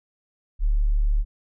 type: tone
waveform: sine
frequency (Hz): 36.57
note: D1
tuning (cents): -7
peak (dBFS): -17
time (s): 0.59-1.25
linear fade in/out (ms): 50
effects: none